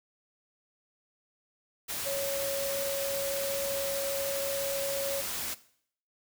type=tone in noise; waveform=sine; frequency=554.4 Hz; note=C#5; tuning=in tune; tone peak=-31 dBFS; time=2.05-5.22 s; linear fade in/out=20 ms; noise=white; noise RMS=-35 dBFS; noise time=1.88-5.55 s; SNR=+1 dB; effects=noise-tail reverb RT60 0.6 s tail -17 dB re dry